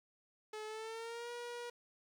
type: tone with pitch glide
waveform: sawtooth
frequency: 429.8 to 479.7 Hz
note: A4 to A#4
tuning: -41 to +50 cents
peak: -39 dBFS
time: 0.53-1.7 s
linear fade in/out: 5 ms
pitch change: +191 cents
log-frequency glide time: 0.65-1.31 s
effects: low-pass 8000 Hz 12 dB/octave + 11-bit